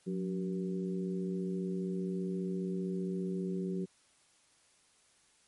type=harmonic tone with a mistuned harmonic; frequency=95 Hz; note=F#2; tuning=46 cents sharp; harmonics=2 / 3 / 4 / 5; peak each=-34 / -44 / -38 / -49 dBFS; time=0.06-3.86 s; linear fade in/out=20 ms; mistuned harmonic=2; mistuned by=-83 cents; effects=white hiss -67 dBFS RMS until 5.47 s + MP3 48 kbps